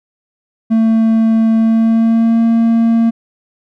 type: tone with pitch glide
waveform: triangle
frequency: 223.9 to 229 Hz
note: A3 to A#3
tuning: +30 to -31 cents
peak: -6 dBFS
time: 0.7-3.11 s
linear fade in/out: 20 ms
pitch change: +39 cents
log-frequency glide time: 1.57-2.42 s
effects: none